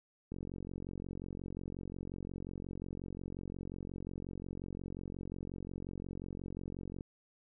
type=click train; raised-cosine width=3 ms; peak=-30 dBFS; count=306; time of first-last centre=0.32-7.009 s; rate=45.6 Hz; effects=none